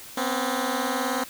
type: beating tone pair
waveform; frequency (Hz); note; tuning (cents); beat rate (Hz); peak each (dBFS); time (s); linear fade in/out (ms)
10% pulse; 247.5 / 266.5; B3 / C4; +4 / +32; 19; -19; 0.17-1.24; 5
effects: white hiss -43 dBFS RMS until 1.29 s